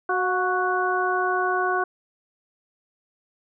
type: harmonic tone with a mistuned harmonic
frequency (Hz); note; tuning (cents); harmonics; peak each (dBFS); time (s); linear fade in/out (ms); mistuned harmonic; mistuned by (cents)
370; F#4; 0; 1 / 2 / 3 / 4; -26 / -26 / -26 / -26; 0.09-1.84; 5; 2; -39
effects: none